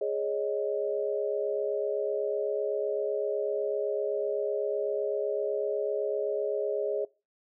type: chord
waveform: sine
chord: Ab suspended fourth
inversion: none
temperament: equal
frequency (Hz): 415.3 / 554.4 / 622.3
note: Ab4 / Db5 / Eb5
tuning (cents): 0 / 0 / 0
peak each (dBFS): -30 / -32 / -33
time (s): 0.01-7.05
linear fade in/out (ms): 5
effects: noise-tail reverb RT60 0.3 s tail -23 dB re dry